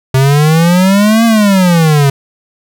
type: exponential two-way sweep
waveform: square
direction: up then down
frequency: 130 to 232.3 to 136.2 Hz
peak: -6 dBFS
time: 0.14-2.1 s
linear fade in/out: 5 ms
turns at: 1.25 s
effects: none